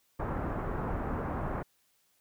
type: low-pass noise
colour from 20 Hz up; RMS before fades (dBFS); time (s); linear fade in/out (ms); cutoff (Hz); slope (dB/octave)
pink; -34; 0.19-1.63; 10; 1400; 24
effects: white hiss -71 dBFS RMS until 2.2 s